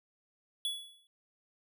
square tone with exponential decay, 3394 Hz, G#7, 37 cents sharp, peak -30 dBFS, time 0.65-1.07 s, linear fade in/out 1 ms, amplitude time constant 91 ms, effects none

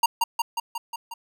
square tone with echo, 932.3 Hz, A#5, in tune, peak -16 dBFS, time 0.03-0.06 s, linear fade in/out 5 ms, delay 180 ms, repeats 6, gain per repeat -3 dB, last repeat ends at 1.14 s, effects none

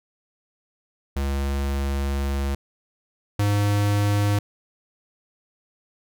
square tone pair in turn, 69.3 / 102.46 Hz, C#2 / G#2, 0 / -23 cents, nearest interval perfect fifth, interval 677 cents, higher second, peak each -23 / -19 dBFS, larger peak second, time 1.16-2.55 / 3.39-4.39 s, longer first, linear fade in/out 5 ms, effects none

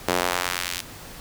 sawtooth tone with high-pass filter sweep, 89.2 Hz, F2, 37 cents sharp, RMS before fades -26 dBFS, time 0.08-0.81 s, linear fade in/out 5 ms, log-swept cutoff 390 to 3200 Hz, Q 0.8, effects pink hiss -41 dBFS RMS until 1.2 s

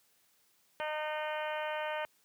harmonic tone with a mistuned harmonic, 305.8 Hz, D#4, 30 cents flat, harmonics 2 / 3 / 4 / 5 / 6 / 7 / 8 / 9 / 10, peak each -37 / -39 / -46 / -43 / -45 / -48 / -47 / -51 / -49 dBFS, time 0.8-2.05 s, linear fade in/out 0 ms, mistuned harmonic 9, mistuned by +20 cents, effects white hiss -70 dBFS RMS until 2.24 s + high-pass 100 Hz 12 dB/octave

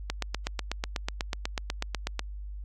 click train, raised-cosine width 0.2 ms, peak -12 dBFS, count 18, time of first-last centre 0.1-2.194 s, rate 8.12 Hz, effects added 50 Hz sine -36 dBFS peak until 2.64 s + AAC 48 kbps

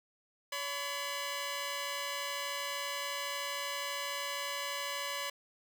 10% pulse tone pair together, 566.8 / 1010 Hz, C#5 / B5, +38 / +39 cents, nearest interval minor seventh, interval 1001 cents, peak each -30 / -30 dBFS, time 0.52-5.3 s, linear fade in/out 5 ms, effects none

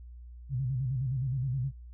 sine tone with vibrato, 130 Hz, C3, 11 cents flat, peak -28 dBFS, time 0.49-1.72 s, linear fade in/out 50 ms, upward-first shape square, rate 9.6 Hz, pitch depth 94 cents each way, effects added 60 Hz sine -44 dBFS peak until 1.93 s

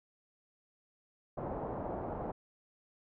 white low-pass noise, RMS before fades -39 dBFS, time 1.37-2.32 s, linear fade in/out 10 ms, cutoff 820 Hz, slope 24 dB/octave, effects none

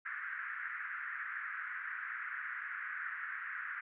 pink band-pass noise, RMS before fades -42 dBFS, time 0.05-3.81 s, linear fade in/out 10 ms, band 1400 to 1900 Hz, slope 48 dB/octave, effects none

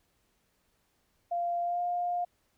sine tone with pitch glide, 694 to 706.1 Hz, F5 to F5, -11 to +19 cents, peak -28 dBFS, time 1.31-2.25 s, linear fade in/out 10 ms, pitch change +30 cents, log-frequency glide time 1.62-1.81 s, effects pink hiss -73 dBFS RMS until 2.57 s

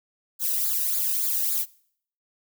violet noise with flanger, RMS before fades -25 dBFS, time 0.39-1.66 s, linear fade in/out 50 ms, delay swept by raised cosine 0.34 to 0.94 ms, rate 3.5 Hz, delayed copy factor -0.85, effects noise-tail reverb RT60 0.6 s tail -22 dB re dry

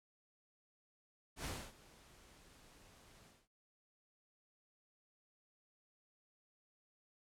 pink noise with ADSR envelope, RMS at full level -42 dBFS, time 1.36-3.48 s, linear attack 89 ms, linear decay 270 ms, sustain -21 dB, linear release 220 ms, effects low-pass 11000 Hz 12 dB/octave

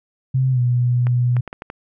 sine tone with pitch glide, 130.81 to 122.76 Hz, C3 to B2, 0 to -10 cents, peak -14 dBFS, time 0.34-1.41 s, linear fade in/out 10 ms, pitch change -110 cents, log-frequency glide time 0.51-0.6 s
clicks, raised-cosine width 0.5 ms, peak -16 dBFS, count 6, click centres 1.069 / 1.367 / 1.477 / 1.529 / 1.621 / 1.701 s
effects none

